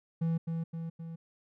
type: tone with echo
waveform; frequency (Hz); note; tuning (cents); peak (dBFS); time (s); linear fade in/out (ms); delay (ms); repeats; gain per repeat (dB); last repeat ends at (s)
triangle; 164.81; E3; 0; -25; 0.21-0.38; 10; 260; 3; -4; 1.16
effects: none